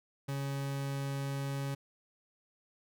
40% pulse tone, 138.5 Hz, C#3, 1 cent flat, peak -33 dBFS, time 0.28-1.75 s, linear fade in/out 10 ms, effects none

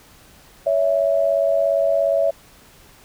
sine tone pair together, 562.1 / 659.3 Hz, C#5 / E5, +24 / 0 cents, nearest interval minor third, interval 276 cents, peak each -18 dBFS, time 0.66-2.31 s, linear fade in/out 10 ms, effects pink hiss -49 dBFS RMS until 3.04 s

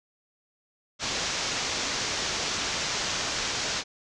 white low-pass noise, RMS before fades -30 dBFS, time 0.99-3.84 s, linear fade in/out 50 ms, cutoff 6700 Hz, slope 48 dB/octave, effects none

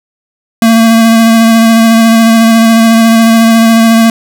square tone with vibrato, 226.7 Hz, A#3, 48 cents flat, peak -3 dBFS, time 0.62-4.1 s, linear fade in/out 2 ms, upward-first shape sine, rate 14 Hz, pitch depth 18 cents each way, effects none

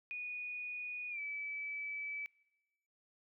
sine tone with pitch glide, 2466 to 2301 Hz, D#7 to D7, -16 to -36 cents, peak -39 dBFS, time 0.11-2.26 s, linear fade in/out 0 ms, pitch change -120 cents, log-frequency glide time 1.1-1.2 s, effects noise-tail reverb RT60 1.0 s tail -23 dB re dry

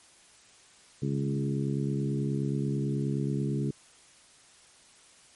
harmonic tone with a mistuned harmonic, 69.3 Hz, C#2, in tune, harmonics 2 / 3 / 4 / 5 / 6, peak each -29 / -33 / -35 / -37 / -39 dBFS, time 1.02-3.71 s, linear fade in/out 5 ms, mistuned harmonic 2, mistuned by +17 cents, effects white hiss -57 dBFS RMS until 5.35 s + MP3 48 kbps

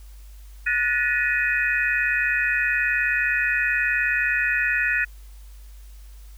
sine tone cluster, 1466 / 1750 / 1889 / 2495 Hz, F#6 / A6 / A#6 / D#7, -16 / -10 / +22 / +4 cents, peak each -25 dBFS, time 0.66-5.05 s, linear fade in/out 10 ms, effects added 50 Hz sine -40 dBFS peak until 6.37 s + white hiss -56 dBFS RMS until 6.37 s

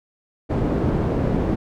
white low-pass noise, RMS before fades -21 dBFS, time 0.49-1.56 s, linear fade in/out 20 ms, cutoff 340 Hz, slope 12 dB/octave, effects none

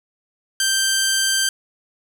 10% pulse tone, 1568 Hz, G6, in tune, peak -8 dBFS, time 0.6-1.49 s, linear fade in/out 2 ms, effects 7-bit

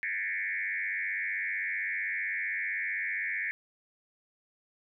sine tone with frequency modulation, 1987 Hz, B6, 10 cents sharp, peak -30 dBFS, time 0.03-3.51 s, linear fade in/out 0 ms, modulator 95.6 Hz, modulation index 3.1, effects none

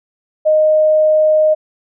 sine tone, 619 Hz, D#5, 9 cents flat, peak -8 dBFS, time 0.45-1.55 s, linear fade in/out 20 ms, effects none

